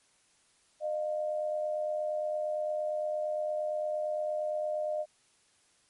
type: tone pair together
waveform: sine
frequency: 609.8 / 698.5 Hz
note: D#5 / F5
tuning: -35 / 0 cents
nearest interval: major second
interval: 235 cents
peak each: -30 / -38 dBFS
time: 0.8-5.06 s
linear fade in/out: 50 ms
effects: white hiss -67 dBFS RMS until 5.89 s + MP3 48 kbps